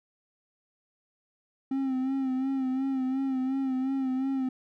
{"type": "tone with vibrato", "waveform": "triangle", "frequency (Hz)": 264.2, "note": "C4", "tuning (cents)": 17, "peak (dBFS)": -24, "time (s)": [1.71, 4.49], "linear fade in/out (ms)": 5, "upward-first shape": "sine", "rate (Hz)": 2.8, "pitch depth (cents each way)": 46, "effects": []}